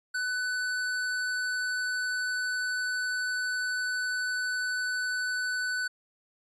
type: tone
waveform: square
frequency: 1498 Hz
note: F#6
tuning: 21 cents sharp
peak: -29 dBFS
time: 0.14-5.88 s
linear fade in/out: 10 ms
effects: resampled to 22050 Hz